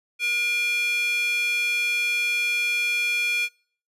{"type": "tone with high-pass filter", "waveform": "square", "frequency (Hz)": 480, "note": "B4", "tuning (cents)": -49, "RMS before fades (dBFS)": -24, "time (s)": [0.19, 3.49], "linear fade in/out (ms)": 50, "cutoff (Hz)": 2500, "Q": 7, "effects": ["noise-tail reverb RT60 0.5 s tail -24 dB re dry", "resampled to 32000 Hz"]}